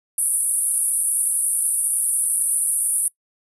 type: band-pass noise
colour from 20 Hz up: white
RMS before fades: -21 dBFS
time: 0.18-3.08 s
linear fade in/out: 2 ms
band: 9100 to 11000 Hz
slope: 96 dB/octave
effects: noise-tail reverb RT60 0.1 s tail -22 dB re dry